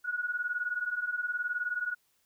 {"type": "beating tone pair", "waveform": "sine", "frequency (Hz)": [1444, 1463], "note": ["F#6", "F#6"], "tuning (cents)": [-43, -20], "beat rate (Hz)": 19, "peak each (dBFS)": [-35, -32], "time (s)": [0.04, 1.95], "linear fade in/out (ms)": 20, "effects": ["white hiss -72 dBFS RMS until 2.25 s"]}